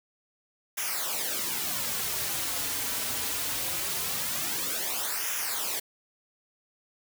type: noise with flanger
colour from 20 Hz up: white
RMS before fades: -31 dBFS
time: 0.77-5.8 s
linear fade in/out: 10 ms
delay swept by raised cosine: 0.23 to 5.63 ms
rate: 0.22 Hz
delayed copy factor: -0.75
effects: none